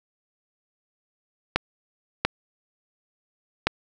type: clicks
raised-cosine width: 0.3 ms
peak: -3 dBFS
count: 3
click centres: 1.56 / 2.25 / 3.67 s
effects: none